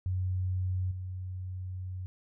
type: tone with level steps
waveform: sine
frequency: 92.3 Hz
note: F#2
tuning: 4 cents flat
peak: -28 / -35 dBFS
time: 0.06-2.06 s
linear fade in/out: 0 ms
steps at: 0.91 s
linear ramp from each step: 5 ms
effects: none